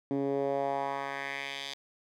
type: tone with band-pass filter sweep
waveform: 10% pulse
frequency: 138.59 Hz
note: C#3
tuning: in tune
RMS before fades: -33 dBFS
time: 0.11-1.74 s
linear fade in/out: 0 ms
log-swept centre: 280 to 4000 Hz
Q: 2.1
effects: none